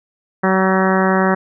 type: harmonic tone with a mistuned harmonic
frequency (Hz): 189.1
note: F#3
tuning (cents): +38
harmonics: 1 / 2 / 3 / 4 / 5 / 6 / 7 / 8 / 9 / 10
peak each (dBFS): -16 / -19 / -21 / -22 / -23 / -24 / -24 / -25 / -26 / -26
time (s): 0.43-1.35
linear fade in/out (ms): 10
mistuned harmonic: 8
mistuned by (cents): +19
effects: none